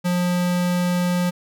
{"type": "tone", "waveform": "square", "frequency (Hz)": 177.8, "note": "F3", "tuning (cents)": 31, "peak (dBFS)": -19, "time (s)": [0.04, 1.31], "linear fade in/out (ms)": 20, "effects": []}